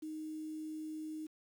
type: tone with quantisation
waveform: sine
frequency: 311.1 Hz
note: D#4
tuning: in tune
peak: -40 dBFS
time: 0.02-1.27 s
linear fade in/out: 10 ms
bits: 10
effects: none